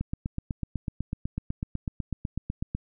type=click train; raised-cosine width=5 ms; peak=-17 dBFS; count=23; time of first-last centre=0.01-2.75 s; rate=8.03 Hz; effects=none